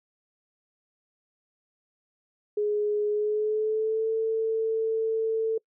sine tone with pitch glide, 417.9 to 445.3 Hz, G#4 to A4, +11 to +21 cents, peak -23 dBFS, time 2.57-5.58 s, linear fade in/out 5 ms, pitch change +110 cents, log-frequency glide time 3.1-4.1 s, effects noise-tail reverb RT60 0.1 s tail -26 dB re dry

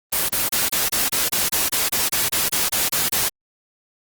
white noise bursts, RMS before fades -20 dBFS, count 16, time 0.12-3.29 s, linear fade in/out 10 ms, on 170 ms, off 30 ms, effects Opus 24 kbps

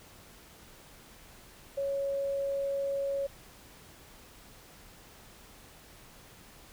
sine tone, 554.4 Hz, C#5, in tune, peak -29 dBFS, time 1.77-3.27 s, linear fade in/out 10 ms, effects pink hiss -54 dBFS RMS until 6.72 s

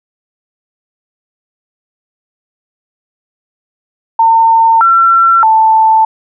sine tone with pitch steps, 906 / 1354 / 883 Hz, A#5 / E6 / A5, -50 / +46 / +6 cents, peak -4 dBFS, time 4.19-6.05 s, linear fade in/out 5 ms, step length 620 ms, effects none

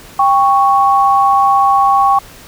sine tone pair together, 793 / 1109 Hz, G5 / C#6, +20 / 0 cents, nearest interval tritone, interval 580 cents, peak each -10 dBFS, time 0.19-2.19 s, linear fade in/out 5 ms, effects pink hiss -37 dBFS RMS until 2.47 s

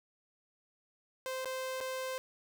sawtooth tone with dropouts, 520 Hz, C5, 11 cents flat, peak -32 dBFS, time 1.26-2.18 s, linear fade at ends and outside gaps 0 ms, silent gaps 1.446-1.456 / 1.804-1.81 s, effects none

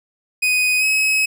40% pulse tone with pitch glide, 2497 to 2558 Hz, D#7 to D#7, +6 to +47 cents, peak -14 dBFS, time 0.42-1.26 s, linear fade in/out 10 ms, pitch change +41 cents, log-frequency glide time 0.79-0.84 s, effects none

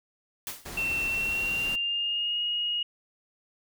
white noise with exponential decay, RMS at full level -32 dBFS, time 0.47-0.75 s, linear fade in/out 1 ms, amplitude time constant 59 ms
pink noise, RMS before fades -39 dBFS, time 0.65-1.76 s, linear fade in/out 10 ms
sine tone with pitch glide, 2700 to 2877 Hz, E7 to F#7, +41 to -49 cents, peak -26 dBFS, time 0.77-2.83 s, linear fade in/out 5 ms, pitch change +110 cents, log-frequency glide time 1.06-2.42 s
effects none

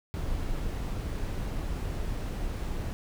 brown noise, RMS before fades -32 dBFS, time 0.14-2.93 s, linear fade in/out 0 ms, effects none

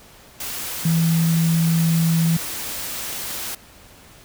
sine tone in noise, 164.81 Hz, E3, in tune, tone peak -15 dBFS, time 0.85-2.37 s, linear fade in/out 5 ms, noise white, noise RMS -29 dBFS, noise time 0.4-3.55 s, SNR +11 dB, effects pink hiss -47 dBFS RMS until 4.24 s

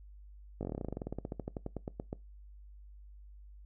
slowing click train, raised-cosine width 2 ms, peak -24 dBFS, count 27, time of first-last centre 0.61-2.129 s, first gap 19 ms, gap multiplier 1.08, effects noise-tail reverb RT60 0.2 s tail -21 dB re dry + added 50 Hz sine -50 dBFS peak until 3.65 s

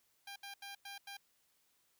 10% pulse tone bursts at uneven times, 799 Hz, G5, 33 cents sharp, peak -38 dBFS, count 5, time 0.27-0.36 / 0.43-0.54 / 0.62-0.75 / 0.85-0.98 / 1.07-1.17 s, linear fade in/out 5 ms, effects white hiss -75 dBFS RMS until 1.99 s

